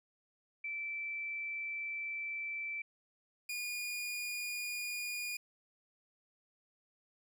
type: tone pair in turn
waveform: sine / sawtooth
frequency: 2328 / 2438 Hz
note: D7 / D#7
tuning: -16 / -36 cents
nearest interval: minor second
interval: 80 cents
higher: second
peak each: -37 / -34 dBFS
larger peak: second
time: 0.64-2.82 / 3.49-5.37 s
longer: first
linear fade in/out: 5 ms
effects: none